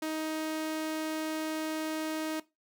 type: tone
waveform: sawtooth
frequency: 313.8 Hz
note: D#4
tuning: 15 cents sharp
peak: -28 dBFS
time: 0.02-2.4 s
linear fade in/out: 5 ms
effects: noise-tail reverb RT60 0.2 s tail -17 dB re dry